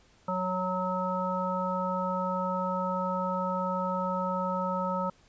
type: harmonic tone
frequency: 184.3 Hz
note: F#3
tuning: 7 cents flat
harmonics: 1 / 3 / 5 / 7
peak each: -33 / -33 / -33 / -33 dBFS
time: 0.28-5.1 s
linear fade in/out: 5 ms
effects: pink hiss -62 dBFS RMS until 5.28 s + resampled to 16000 Hz